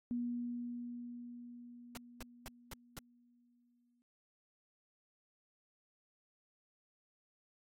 sine tone with exponential decay, 241 Hz, B3, 42 cents flat, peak -34 dBFS, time 0.11-4.02 s, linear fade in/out 0 ms, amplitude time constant 850 ms
pink noise bursts, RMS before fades -46 dBFS, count 5, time 1.95-2.99 s, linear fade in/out 2 ms, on 24 ms, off 230 ms
effects AAC 64 kbps

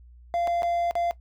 triangle tone with dropouts, 690 Hz, F5, 21 cents flat, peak -21 dBFS, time 0.34-1.11 s, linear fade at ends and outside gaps 0 ms, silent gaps 0.473-0.477 / 0.622-0.631 / 0.91-0.954 s, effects noise-tail reverb RT60 0.1 s tail -17 dB re dry + added 60 Hz sine -47 dBFS peak until 1.2 s

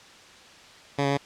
10% pulse tone with pitch steps, 141.5 / 139.4 / 140.9 Hz, C#3 / C#3 / C#3, +36 / +10 / +29 cents, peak -14 dBFS, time 0.98-1.175 s, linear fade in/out 10 ms, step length 65 ms, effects white hiss -49 dBFS RMS until 1.25 s + low-pass 5000 Hz 12 dB/octave

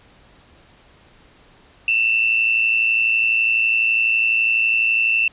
sine tone with amplitude modulation, 2678 Hz, E7, 27 cents sharp, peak -12 dBFS, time 1.88-5.28 s, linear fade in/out 2 ms, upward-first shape sine, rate 112 Hz, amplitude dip 60%, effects pink hiss -51 dBFS RMS until 5.32 s + resampled to 8000 Hz

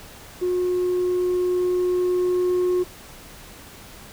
sine tone with level ramp, 361 Hz, F#4, 43 cents flat, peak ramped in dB -18 to -15 dBFS, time 0.41-2.84 s, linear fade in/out 20 ms, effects tanh soft clip ceiling -17 dBFS + pink hiss -43 dBFS RMS until 4.12 s

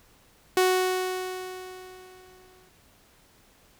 sawtooth tone with exponential decay, 370 Hz, F#4, in tune, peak -14 dBFS, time 0.57-2.69 s, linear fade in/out 2 ms, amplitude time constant 460 ms, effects pink hiss -59 dBFS RMS until 3.79 s

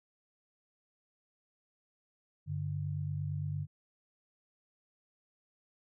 sine tone pair together, 98 / 146.83 Hz, G2 / D3, 0 / 0 cents, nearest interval perfect fifth, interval 700 cents, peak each -37 / -35 dBFS, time 2.46-3.67 s, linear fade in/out 50 ms, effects none

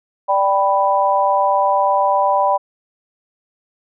sine chord, G major, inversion second, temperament equal, 587.3 / 784 / 987.8 Hz, D5 / G5 / B5, 0 / 0 / 0 cents, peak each -18 / -17 / -16 dBFS, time 0.28-2.58 s, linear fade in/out 20 ms, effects none

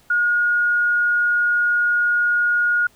sine tone, 1437 Hz, F6, 49 cents sharp, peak -15 dBFS, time 0.1-2.87 s, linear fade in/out 5 ms, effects pink hiss -55 dBFS RMS until 2.95 s

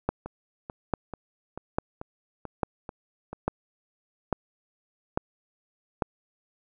two click trains, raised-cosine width 1 ms, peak -22 / -10 dBFS, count 8 / 8, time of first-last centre 0.26-3.33 / 0.09-6.022 s, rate 2.28 / 1.18 Hz, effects none

